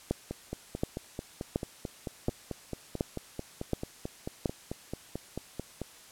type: two click trains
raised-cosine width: 2 ms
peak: -14 / -21 dBFS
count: 7 / 26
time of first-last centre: 0.11-4.458 / 0.31-5.817 s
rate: 1.38 / 4.54 Hz
effects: white hiss -53 dBFS RMS until 6.11 s + low-pass 11000 Hz 12 dB/octave